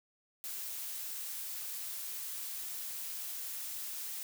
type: noise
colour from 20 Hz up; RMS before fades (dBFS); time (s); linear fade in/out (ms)
blue; -41; 0.44-4.23; 0
effects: none